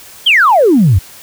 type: exponential sweep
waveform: sine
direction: down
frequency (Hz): 3340 to 82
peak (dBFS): -4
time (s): 0.26-0.99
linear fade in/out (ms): 10
effects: tanh soft clip ceiling 0 dBFS + white hiss -36 dBFS RMS until 1.22 s